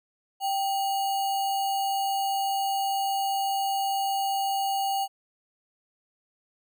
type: tone with sample-and-hold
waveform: sine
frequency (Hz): 784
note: G5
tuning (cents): 0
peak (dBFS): -24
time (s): 0.4-5.08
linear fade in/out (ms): 50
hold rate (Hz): 3675
effects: none